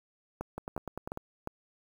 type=two click trains; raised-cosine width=1 ms; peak=-21 / -23 dBFS; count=4 / 7; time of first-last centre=0.41-1.474 / 0.58-1.174 s; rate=2.82 / 10.1 Hz; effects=8-bit